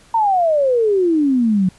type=exponential sweep; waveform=sine; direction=down; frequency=932.3 to 179.1 Hz; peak=-12 dBFS; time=0.14-1.69 s; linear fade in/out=5 ms; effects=pink hiss -49 dBFS RMS until 1.78 s + resampled to 24000 Hz